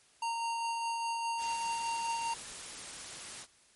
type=tone with tremolo; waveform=square; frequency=924 Hz; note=A#5; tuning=16 cents flat; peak=-32 dBFS; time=0.22-2.34 s; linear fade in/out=5 ms; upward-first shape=sine; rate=4.9 Hz; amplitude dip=25%
type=noise; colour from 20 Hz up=white; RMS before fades=-44 dBFS; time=1.37-3.47 s; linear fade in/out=50 ms
effects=white hiss -64 dBFS RMS until 3.75 s + MP3 48 kbps